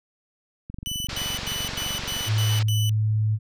click train, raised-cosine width 5 ms, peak -23 dBFS, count 36, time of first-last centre 0.7-2.209 s, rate 23.2 Hz
sawtooth tone bursts, 2984 Hz, F#7, 14 cents sharp, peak -25 dBFS, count 7, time 0.86-2.894 s, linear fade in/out 0 ms, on 210 ms, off 94 ms
white low-pass noise, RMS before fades -34 dBFS, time 1.09-2.63 s, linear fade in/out 5 ms, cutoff 5000 Hz, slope 24 dB/octave
sine tone, 107.9 Hz, A2, 33 cents flat, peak -19 dBFS, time 2.26-3.39 s, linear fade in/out 50 ms
effects none

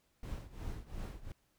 brown noise with tremolo, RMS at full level -39 dBFS, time 0.23-1.32 s, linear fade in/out 2 ms, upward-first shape triangle, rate 2.8 Hz, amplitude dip 90%, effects pink hiss -75 dBFS RMS until 1.58 s

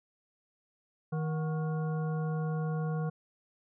harmonic tone with a mistuned harmonic, 157.6 Hz, D#3, 23 cents sharp, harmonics 1 / 3 / 5 / 7 / 9, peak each -30 / -40 / -44 / -47 / -49 dBFS, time 1.12-3.1 s, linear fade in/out 10 ms, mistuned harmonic 5, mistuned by -120 cents, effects none

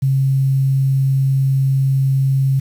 sine tone with quantisation, 134.9 Hz, C#3, 47 cents flat, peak -12 dBFS, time 0.02-2.6 s, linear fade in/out 10 ms, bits 7, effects none

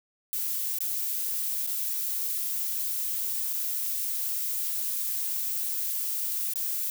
violet noise with dropouts, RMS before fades -30 dBFS, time 0.33-6.9 s, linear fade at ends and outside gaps 0 ms, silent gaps 0.786-0.805 / 1.665-1.674 / 3.53-3.534 / 6.536-6.557 s, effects none

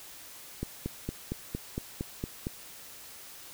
click train, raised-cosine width 3 ms, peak -19 dBFS, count 9, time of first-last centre 0.63-2.469 s, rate 4.35 Hz, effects white hiss -48 dBFS RMS until 3.53 s

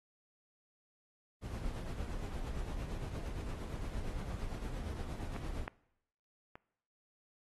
brown noise with tremolo, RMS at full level -38 dBFS, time 1.41-5.68 s, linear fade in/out 50 ms, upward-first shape triangle, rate 8.7 Hz, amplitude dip 50%
clicks, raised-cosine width 0.5 ms, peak -29 / -24 / -33 dBFS, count 3, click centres 5.363 / 5.679 / 6.555 s
effects noise-tail reverb RT60 0.8 s tail -21 dB re dry + AAC 32 kbps

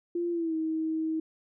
sine tone with pitch glide, 345.3 to 318.5 Hz, F4 to D#4, -20 to +41 cents, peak -27 dBFS, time 0.15-1.2 s, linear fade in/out 5 ms, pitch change -139 cents, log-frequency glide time 0.31-0.55 s, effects none

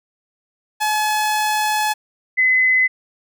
sawtooth / sine tone pair in turn, 853 / 2029 Hz, G#5 / B6, +46 / +46 cents, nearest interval octave + minor third, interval 1500 cents, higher second, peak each -13 / -12 dBFS, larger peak second, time 0.8-1.94 / 2.37-2.88 s, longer first, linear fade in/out 20 ms, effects none

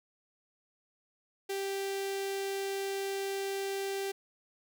sawtooth tone with notch filter, 392 Hz, G4, in tune, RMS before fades -35 dBFS, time 1.49-4.12 s, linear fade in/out 10 ms, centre 1100 Hz, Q 1.4, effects none

